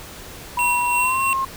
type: tone with pitch glide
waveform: sine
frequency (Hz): 976 to 1070.5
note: B5 to C6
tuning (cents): -21 to +39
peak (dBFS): -19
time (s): 0.57-1.45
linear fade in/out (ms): 5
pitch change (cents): +160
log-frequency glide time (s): 0.97-1.21
type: tone with tremolo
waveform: square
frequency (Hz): 2729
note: F7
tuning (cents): -41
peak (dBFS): -19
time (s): 0.59-1.33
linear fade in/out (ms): 0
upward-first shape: sine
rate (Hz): 3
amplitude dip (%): 50
effects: pink hiss -38 dBFS RMS until 1.56 s